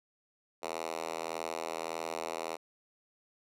5% pulse tone with high-pass filter, 81.7 Hz, E2, 15 cents flat, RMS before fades -38 dBFS, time 0.62-2.57 s, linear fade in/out 20 ms, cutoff 480 Hz, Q 1.1, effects low-pass 12000 Hz 12 dB/octave

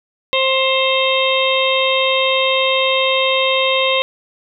harmonic tone with a mistuned harmonic, 528 Hz, C5, 16 cents sharp, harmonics 1 / 2 / 4 / 5 / 6 / 7, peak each -17 / -21 / -22 / -21 / -21 / -21 dBFS, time 0.33-4.02 s, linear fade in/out 0 ms, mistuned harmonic 5, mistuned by +16 cents, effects none

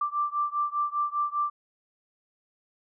sine beating tone pair, 1174.7 / 1179.7 Hz, D6 / D6, 0 / +7 cents, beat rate 5 Hz, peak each -28 / -29 dBFS, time 0.01-1.5 s, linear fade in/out 5 ms, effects none

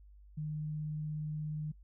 sine tone, 152.8 Hz, D#3, 31 cents flat, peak -35 dBFS, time 0.37-1.72 s, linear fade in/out 10 ms, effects noise-tail reverb RT60 0.1 s tail -25 dB re dry + added 50 Hz sine -54 dBFS peak until 1.83 s

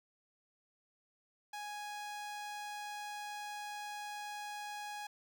sawtooth tone with notch filter, 830.6 Hz, G#5, in tune, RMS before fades -44 dBFS, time 1.53-5.07 s, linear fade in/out 5 ms, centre 12000 Hz, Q 1.9, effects none

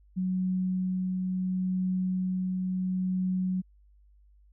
sine tone with tremolo, 185 Hz, F#3, in tune, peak -25 dBFS, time 0.16-3.62 s, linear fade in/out 20 ms, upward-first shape triangle, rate 0.72 Hz, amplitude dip 25%, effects added 50 Hz sine -56 dBFS peak until 4.52 s

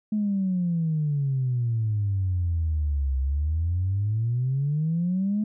sine exponential two-way sweep, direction down then up, 215.5 to 65.41 to 215.5 Hz, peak -21 dBFS, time 0.12-5.44 s, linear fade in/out 5 ms, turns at 3.18 s, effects tanh soft clip ceiling -17 dBFS

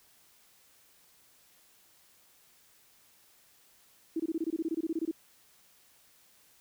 sine tone bursts, 324.8 Hz, E4, 26 cents flat, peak -28 dBFS, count 16, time 4.16-5.113 s, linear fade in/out 5 ms, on 38 ms, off 23 ms, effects white hiss -63 dBFS RMS until 6.6 s

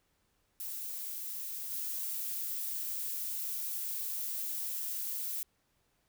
violet noise with level steps, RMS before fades -40 / -37 dBFS, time 0.6-5.43 s, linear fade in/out 0 ms, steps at 1.7 s, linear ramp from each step 20 ms, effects pink hiss -75 dBFS RMS until 6.08 s

